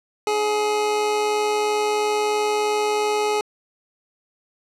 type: tone with amplitude modulation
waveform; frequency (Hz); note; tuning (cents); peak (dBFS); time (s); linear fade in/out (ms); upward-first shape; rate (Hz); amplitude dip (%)
25% pulse; 421.1; G#4; +24; -14; 0.27-3.41; 2; sine; 123; 30
effects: low-pass 9000 Hz 12 dB/octave